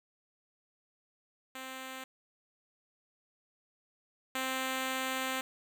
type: tone pair in turn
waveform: 5% pulse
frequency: 261.6 / 261.6 Hz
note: C4 / C4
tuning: 0 / 0 cents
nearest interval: unison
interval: 0 cents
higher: neither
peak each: -30 / -21 dBFS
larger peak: second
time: 1.55-2.04 / 4.35-5.41 s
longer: second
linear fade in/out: 2 ms
effects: none